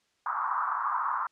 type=band-pass noise; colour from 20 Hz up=pink; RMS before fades=-30 dBFS; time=0.26-1.27 s; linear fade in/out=2 ms; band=970 to 1300 Hz; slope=48 dB/octave; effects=white hiss -72 dBFS RMS until 1.31 s + low-pass 6000 Hz 12 dB/octave

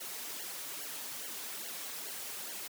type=noise with flanger; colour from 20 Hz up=white; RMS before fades=-42 dBFS; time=0-2.68 s; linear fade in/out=10 ms; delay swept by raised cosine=0.8 to 5.9 ms; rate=2.4 Hz; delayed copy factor=-0.9; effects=high-pass 200 Hz 12 dB/octave

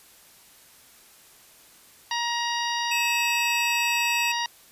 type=harmonic tone; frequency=945 Hz; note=A#5; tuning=23 cents sharp; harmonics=1 / 2 / 3 / 4 / 5 / 6; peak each=-28 / -31 / -33 / -34 / -35 / -36 dBFS; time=2.11-4.46 s; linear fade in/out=2 ms
type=tone; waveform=square; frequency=2588 Hz; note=E7; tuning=32 cents flat; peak=-25 dBFS; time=2.91-4.32 s; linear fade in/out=5 ms
effects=white hiss -53 dBFS RMS until 4.71 s + resampled to 32000 Hz

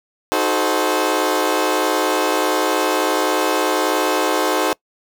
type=chord; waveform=20% pulse; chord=D# diminished seventh; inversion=none; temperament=equal with one note detuned; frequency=311.1 / 370 / 431.4 / 523.3 Hz; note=D#4 / F#4 / A4 / C5; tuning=0 / 0 / -34 / 0 cents; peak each=-17 dBFS; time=0.32-4.73 s; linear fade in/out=0 ms; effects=noise-tail reverb RT60 0.1 s tail -24 dB re dry

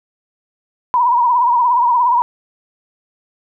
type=tone with vibrato; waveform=sine; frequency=970 Hz; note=B5; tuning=31 cents flat; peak=-10 dBFS; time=0.94-2.22 s; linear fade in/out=0 ms; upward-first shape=sine; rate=17 Hz; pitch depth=72 cents each way; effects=none

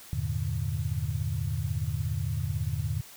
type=chord; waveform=sine; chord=E half-diminished seventh; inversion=none; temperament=equal with one note detuned; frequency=82.41 / 100.06 / 116.54 / 146.83 Hz; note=E2 / G2 / Bb2 / D3; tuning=0 / +36 / 0 / 0 cents; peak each=-33 dBFS; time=0.13-3.01 s; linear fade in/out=0 ms; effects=white hiss -49 dBFS RMS until 3.16 s

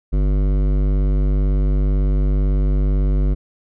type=tone with hard clipping; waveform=sine; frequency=49 Hz; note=G1; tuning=in tune; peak=-16 dBFS; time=0.12-3.35 s; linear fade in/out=20 ms; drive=15 dB; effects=none

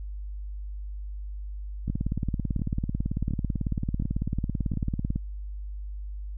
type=two click trains; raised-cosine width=5 ms; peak=-15 / -18 dBFS; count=60 / 5; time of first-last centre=1.9-5.16 / 1.88-4.737 s; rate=18.1 / 1.4 Hz; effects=added 50 Hz sine -33 dBFS peak until 6.37 s

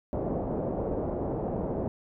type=low-pass noise; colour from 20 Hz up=white; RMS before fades=-31 dBFS; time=0.13-1.88 s; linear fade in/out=0 ms; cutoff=620 Hz; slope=24 dB/octave; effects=none

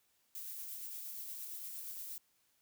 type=noise with tremolo; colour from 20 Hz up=violet; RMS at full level=-44 dBFS; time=0.35-2.18 s; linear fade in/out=0 ms; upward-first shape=triangle; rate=8.6 Hz; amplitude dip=30%; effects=white hiss -75 dBFS RMS until 2.61 s

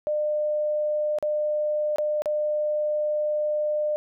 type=tone with dropouts; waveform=sine; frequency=602 Hz; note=D5; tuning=43 cents sharp; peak=-22 dBFS; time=0.07-3.96 s; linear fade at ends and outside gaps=0 ms; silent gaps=1.186-1.226 / 1.96-1.984 / 2.22-2.258 s; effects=none

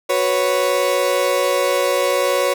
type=chord; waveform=35% pulse; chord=F# suspended fourth; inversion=none; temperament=equal; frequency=370 / 493.9 / 554.4 Hz; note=F#4 / B4 / C#5; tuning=0 / 0 / 0 cents; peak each=-22 / -19 / -16 dBFS; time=0.09-2.54 s; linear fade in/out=10 ms; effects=none

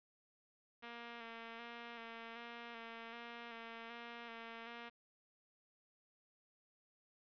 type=tone with vibrato; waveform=5% pulse; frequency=232.3 Hz; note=A#3; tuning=6 cents flat; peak=-37 dBFS; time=0.82-4.9 s; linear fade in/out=20 ms; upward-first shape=square; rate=1.3 Hz; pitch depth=24 cents each way; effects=resampled to 11025 Hz + 12-bit

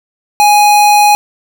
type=tone; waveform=square; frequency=830.6 Hz; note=G#5; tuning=in tune; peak=-5 dBFS; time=0.4-1.15 s; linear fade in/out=0 ms; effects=none

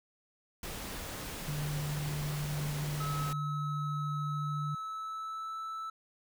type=noise; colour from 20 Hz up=pink; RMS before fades=-41 dBFS; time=0.63-3.33 s; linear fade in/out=2 ms
type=tone; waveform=sine; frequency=147.7 Hz; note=D3; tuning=10 cents sharp; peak=-33 dBFS; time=1.48-4.75 s; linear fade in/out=5 ms
type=tone with pitch glide; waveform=triangle; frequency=1290 to 1315.6 Hz; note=E6 to E6; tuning=-38 to -4 cents; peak=-35 dBFS; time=3-5.9 s; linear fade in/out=5 ms; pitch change=+34 cents; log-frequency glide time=4.24-5.57 s
effects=none

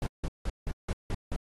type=noise bursts; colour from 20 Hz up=brown; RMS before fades=-30 dBFS; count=7; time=0.02-1.362 s; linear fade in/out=2 ms; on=46 ms; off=170 ms; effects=AAC 32 kbps

